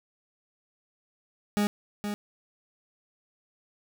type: tone with echo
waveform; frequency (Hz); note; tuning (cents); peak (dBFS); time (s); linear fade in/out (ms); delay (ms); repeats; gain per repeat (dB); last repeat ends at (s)
40% pulse; 206.5; G#3; -10; -22; 1.57-1.67; 0; 470; 1; -7; 2.14
effects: none